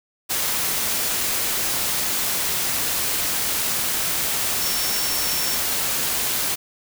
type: tone in noise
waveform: sine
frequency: 5450 Hz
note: F8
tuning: 43 cents flat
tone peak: -28 dBFS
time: 4.6-5.57 s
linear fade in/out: 20 ms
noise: white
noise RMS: -23 dBFS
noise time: 0.29-6.56 s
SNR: -8 dB
effects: none